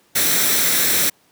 white noise with comb filter, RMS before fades -17 dBFS, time 0.15-1.1 s, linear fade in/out 10 ms, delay 0.52 ms, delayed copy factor +0.5, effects pink hiss -57 dBFS RMS until 1.31 s + high-pass 150 Hz 12 dB/octave

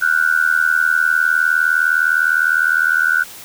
sine tone with amplitude modulation, 1480 Hz, F#6, in tune, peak -8 dBFS, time 0.01-3.24 s, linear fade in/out 20 ms, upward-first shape sine, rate 79.8 Hz, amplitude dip 95%, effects white hiss -36 dBFS RMS until 3.44 s

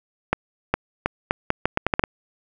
accelerating click train, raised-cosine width 0.5 ms, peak -3 dBFS, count 11, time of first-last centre 0.33-2.038 s, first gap 410 ms, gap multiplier 0.78, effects none

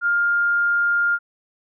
sine tone, 1406 Hz, F6, 11 cents sharp, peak -16 dBFS, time 0.01-1.19 s, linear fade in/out 50 ms, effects none

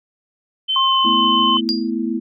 sine tone with pitch glide, 3077 to 3043 Hz, G7 to F#7, -33 to +48 cents, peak -16 dBFS, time 0.68-1.61 s, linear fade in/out 20 ms, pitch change -19 cents, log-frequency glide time 0.82-0.97 s
sine tone, 1063 Hz, C6, 27 cents sharp, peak -15 dBFS, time 0.76-1.57 s, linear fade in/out 2 ms
sine chord, A suspended second, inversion none, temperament equal, 220 / 246.9 / 329.6 Hz, A3 / B3 / E4, 0 / 0 / 0 cents, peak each -23 dBFS, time 1.04-2.2 s, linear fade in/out 20 ms
sine tone with exponential decay, 4809 Hz, D8, 40 cents sharp, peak -14 dBFS, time 1.69-1.9 s, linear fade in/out 0 ms, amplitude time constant 44 ms
effects none

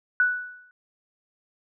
sine tone with exponential decay, 1480 Hz, F#6, in tune, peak -15 dBFS, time 0.2-0.71 s, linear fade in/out 1 ms, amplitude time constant 110 ms, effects none

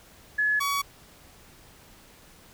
sine / sawtooth tone pair in turn, 1703 / 1128.8 Hz, G#6 / C#6, +43 / +31 cents, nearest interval perfect fifth, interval 712 cents, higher first, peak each -21 dBFS, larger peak neither, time 0.38-0.6 / 0.6-0.82 s, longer neither, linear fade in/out 10 ms, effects pink hiss -53 dBFS RMS until 2.53 s

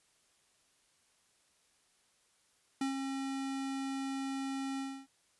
square tone with ADSR envelope, 270 Hz, C#4, 45 cents flat, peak -31 dBFS, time 2.81-5.07 s, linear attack 4 ms, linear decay 120 ms, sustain -5 dB, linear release 280 ms, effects white hiss -71 dBFS RMS until 5.39 s + resampled to 24000 Hz

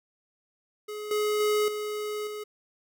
square tone with level steps, 421.6 Hz, G#4, 26 cents sharp, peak -35 / -25 / -23 / -31 / -35 dBFS, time 0.88-2.44 s, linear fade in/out 10 ms, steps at 1.11 / 1.4 / 1.68 / 2.27 s, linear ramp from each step 2 ms, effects none

